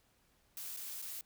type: noise with dropouts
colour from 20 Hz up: blue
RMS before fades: -44 dBFS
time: 0.57-1.21 s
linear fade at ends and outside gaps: 1 ms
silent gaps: 0.765-0.771 / 1.018-1.023 s
effects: pink hiss -72 dBFS RMS until 1.25 s